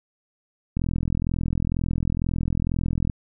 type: click train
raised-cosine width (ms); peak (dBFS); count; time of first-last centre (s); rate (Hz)
5; -12; 99; 0.77-3.098; 42.1
effects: none